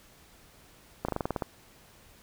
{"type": "slowing click train", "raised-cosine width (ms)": 1, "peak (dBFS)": -15, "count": 9, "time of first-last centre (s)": [1.05, 1.422], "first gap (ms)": 35, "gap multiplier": 1.08, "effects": ["pink hiss -57 dBFS RMS until 2.22 s"]}